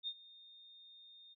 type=tone with ADSR envelope; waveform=sine; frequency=3659 Hz; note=A#7; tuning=33 cents flat; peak=-36 dBFS; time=0.03-1.35 s; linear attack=44 ms; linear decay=59 ms; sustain=-20 dB; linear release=26 ms; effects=none